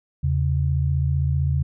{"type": "tone pair together", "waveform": "sine", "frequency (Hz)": [81.4, 136.9], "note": ["E2", "C#3"], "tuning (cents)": [-21, -21], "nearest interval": "major sixth", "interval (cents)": 900, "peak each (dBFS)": -21, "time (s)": [0.23, 1.63], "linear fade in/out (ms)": 10, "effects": []}